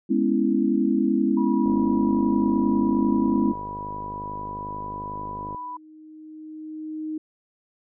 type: chord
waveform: sine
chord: C# minor seventh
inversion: second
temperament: equal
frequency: 207.7 / 246.9 / 277.2 / 329.6 Hz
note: G#3 / B3 / C#4 / E4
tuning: 0 / 0 / 0 / 0 cents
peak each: -24 dBFS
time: 0.09-3.53 s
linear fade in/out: 20 ms
type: tone with pitch glide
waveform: sine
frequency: 970 to 988.7 Hz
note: B5 to B5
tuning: -31 to +2 cents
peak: -31 dBFS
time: 1.37-5.77 s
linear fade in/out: 5 ms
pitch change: +33 cents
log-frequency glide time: 1.81-5.09 s
type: click train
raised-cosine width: 2 ms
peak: -24 dBFS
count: 200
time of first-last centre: 1.66-5.547 s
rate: 51.2 Hz
type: tone with exponential growth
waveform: sine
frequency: 311.1 Hz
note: D#4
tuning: in tune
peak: -26 dBFS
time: 4.42-7.18 s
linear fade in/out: 5 ms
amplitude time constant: 600 ms
effects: none